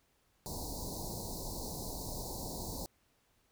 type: band-stop noise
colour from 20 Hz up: pink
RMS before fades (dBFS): -41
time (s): 0.46-2.86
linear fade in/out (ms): 0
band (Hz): 1000 to 4000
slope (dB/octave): 96
effects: pink hiss -73 dBFS RMS until 3.51 s